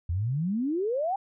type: exponential sweep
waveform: sine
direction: up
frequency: 79.8 to 813 Hz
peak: -25 dBFS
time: 0.09-1.16 s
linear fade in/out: 5 ms
effects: none